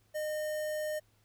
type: tone with notch filter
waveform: square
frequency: 611 Hz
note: D#5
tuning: 32 cents flat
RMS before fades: -35 dBFS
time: 0.14-1 s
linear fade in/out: 20 ms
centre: 3800 Hz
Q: 1.1
effects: added 106 Hz sine -68 dBFS peak until 1.24 s + pink hiss -71 dBFS RMS until 1.24 s